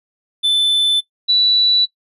triangle / sine tone pair in turn, 3520 / 3951 Hz, A7 / B7, 0 / 0 cents, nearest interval major second, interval 200 cents, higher second, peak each -10 dBFS, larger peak neither, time 0.43-1.01 / 1.28-1.86 s, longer neither, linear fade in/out 20 ms, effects noise-tail reverb RT60 0.1 s tail -20 dB re dry + resampled to 32000 Hz

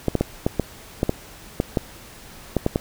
clicks, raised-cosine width 2 ms, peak -5 dBFS, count 12, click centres 0.083 / 0.153 / 0.21 / 0.465 / 0.597 / 1.031 / 1.094 / 1.601 / 1.772 / 2.567 / 2.664 / 2.759 s, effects pink hiss -43 dBFS RMS until 2.8 s

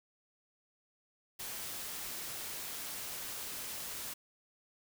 white noise, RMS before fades -42 dBFS, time 1.39-4.14 s, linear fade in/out 10 ms, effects none

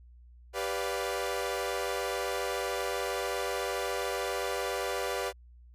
sawtooth chord, G dominant seventh, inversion none, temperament equal with one note detuned, 392 / 493.9 / 581.3 / 698.5 Hz, G4 / B4 / D5 / F5, 0 / 0 / -18 / 0 cents, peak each -32 / -31 / -33 / -35 dBFS, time 0.53-5.33 s, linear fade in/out 50 ms, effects added 60 Hz sine -51 dBFS peak until 5.74 s + resampled to 32000 Hz

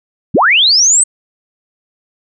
sine linear sweep, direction up, 91.3 to 8372 Hz, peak -6 dBFS, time 0.34-1.04 s, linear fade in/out 10 ms, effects none

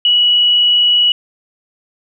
sine tone with frequency modulation, 2930 Hz, F#7, 18 cents flat, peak -8 dBFS, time 0.05-1.12 s, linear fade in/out 2 ms, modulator 35.1 Hz, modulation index 0.41, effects none

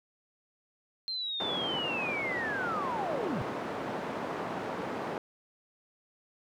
sine linear sweep, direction down, 4186 to 94.8 Hz, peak -32 dBFS, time 1.08-3.42 s, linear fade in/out 0 ms
white band-pass noise, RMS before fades -36 dBFS, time 1.4-5.18 s, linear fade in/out 2 ms, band 170 to 840 Hz, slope 12 dB/octave
effects none

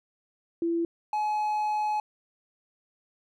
sine / triangle tone pair in turn, 336.4 / 847.7 Hz, E4 / G#5, +35 / +35 cents, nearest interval octave + major third, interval 1600 cents, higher second, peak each -24 / -23 dBFS, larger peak second, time 0.62-0.85 / 1.13-2 s, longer second, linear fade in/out 2 ms, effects none

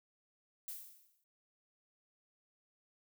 violet noise with exponential decay, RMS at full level -42 dBFS, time 0.68-1.24 s, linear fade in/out 1 ms, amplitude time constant 120 ms, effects none

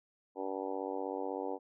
harmonic tone, 96.1 Hz, G2, 34 cents flat, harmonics 3 / 4 / 5 / 6 / 7 / 8 / 9 / 10, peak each -42 / -42 / -40 / -44 / -49 / -44 / -45 / -51 dBFS, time 0.35-1.59 s, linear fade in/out 50 ms, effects none

